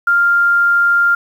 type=tone; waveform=sine; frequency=1396.9 Hz; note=F6; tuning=in tune; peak=-9 dBFS; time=0.07-1.15 s; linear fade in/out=5 ms; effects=7-bit